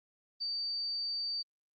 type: tone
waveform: sine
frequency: 4616 Hz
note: D8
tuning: 31 cents flat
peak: -33 dBFS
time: 0.4-1.43 s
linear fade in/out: 20 ms
effects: Opus 24 kbps